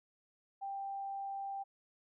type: tone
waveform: sine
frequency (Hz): 788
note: G5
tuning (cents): +9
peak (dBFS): -38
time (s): 0.61-1.64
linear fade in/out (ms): 20
effects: none